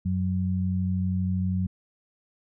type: tone pair together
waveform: sine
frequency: 92.43 / 185 Hz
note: F#2 / F#3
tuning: -1 / 0 cents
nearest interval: octave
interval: 1201 cents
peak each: -26 dBFS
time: 0.05-1.67 s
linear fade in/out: 10 ms
effects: none